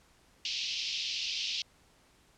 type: band-pass noise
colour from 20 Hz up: pink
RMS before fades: -35 dBFS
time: 0.45-1.62 s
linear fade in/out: 2 ms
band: 2600 to 5600 Hz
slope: 48 dB/octave
effects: pink hiss -64 dBFS RMS until 2.37 s + low-pass 10000 Hz 12 dB/octave